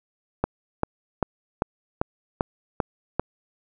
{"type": "click train", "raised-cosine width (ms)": 1, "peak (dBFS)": -7, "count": 8, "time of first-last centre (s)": [0.44, 3.196], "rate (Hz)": 2.54, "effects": []}